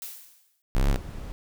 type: noise with exponential decay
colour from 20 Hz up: blue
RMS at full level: -35 dBFS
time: 0.02-0.62 s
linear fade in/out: 1 ms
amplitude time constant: 130 ms
type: exponential two-way sweep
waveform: square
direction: up then down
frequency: 30.87 to 36.22 to 30.87 Hz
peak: -20 dBFS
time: 0.75-0.96 s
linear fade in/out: 0 ms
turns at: 0.89 s
type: noise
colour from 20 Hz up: brown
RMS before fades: -35 dBFS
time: 0.85-1.32 s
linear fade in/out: 0 ms
effects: none